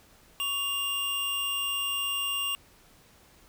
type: tone pair together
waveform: square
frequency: 1116.6 / 2800 Hz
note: C#6 / F7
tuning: +12 / +4 cents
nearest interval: octave + major third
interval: 1592 cents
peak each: -38 / -29 dBFS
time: 0.4-2.55 s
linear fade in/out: 0 ms
effects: pink hiss -58 dBFS RMS until 3.48 s